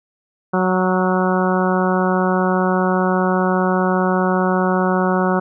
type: harmonic tone with a mistuned harmonic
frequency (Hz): 185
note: F#3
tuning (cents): 0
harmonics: 1 / 2 / 3 / 4 / 5 / 6 / 7 / 8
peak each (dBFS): -18 / -21 / -23 / -24 / -25 / -26 / -26 / -27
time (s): 0.53-5.4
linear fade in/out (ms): 10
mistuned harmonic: 8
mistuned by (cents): -21
effects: none